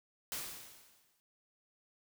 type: noise with exponential decay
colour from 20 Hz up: white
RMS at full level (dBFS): -38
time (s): 0.32-1.2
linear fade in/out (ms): 0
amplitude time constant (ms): 190
effects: none